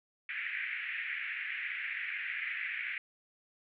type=band-pass noise; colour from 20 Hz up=white; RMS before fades=-38 dBFS; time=0.29-2.98 s; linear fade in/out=2 ms; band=1700 to 2400 Hz; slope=48 dB/octave; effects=none